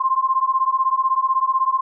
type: beating tone pair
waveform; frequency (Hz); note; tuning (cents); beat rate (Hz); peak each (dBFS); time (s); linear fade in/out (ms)
sine; 1046.5 / 1062.5; C6 / C6; 0 / +26; 16; -19; 0-1.81; 10
effects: none